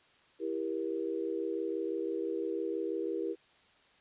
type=chord; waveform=sine; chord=E diminished; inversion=none; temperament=just; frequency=329.6 / 395.6 / 474.7 Hz; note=E4 / G4 / Bb4; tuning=0 / +16 / +31 cents; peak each=-36 / -36 / -37 dBFS; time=0.39-3.36 s; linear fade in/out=50 ms; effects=white hiss -64 dBFS RMS until 4 s + resampled to 8000 Hz